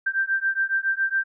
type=beating tone pair; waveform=sine; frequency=1568 / 1575.2 Hz; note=G6 / G6; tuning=0 / +8 cents; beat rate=7.2 Hz; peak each=-24 dBFS; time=0.06-1.24 s; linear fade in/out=10 ms; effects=none